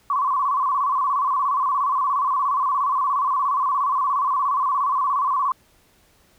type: tone with vibrato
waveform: sine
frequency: 1082 Hz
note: C#6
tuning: 42 cents flat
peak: -18 dBFS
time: 0.1-5.52 s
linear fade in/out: 2 ms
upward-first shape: square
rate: 17 Hz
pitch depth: 84 cents each way
effects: pink hiss -58 dBFS RMS until 6.38 s